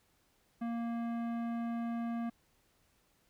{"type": "tone with tanh clipping", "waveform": "sine", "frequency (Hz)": 233.1, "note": "A#3", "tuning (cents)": 0, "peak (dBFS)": -36, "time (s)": [0.61, 2.3], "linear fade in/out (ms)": 10, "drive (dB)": 15, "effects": ["pink hiss -72 dBFS RMS until 3.29 s"]}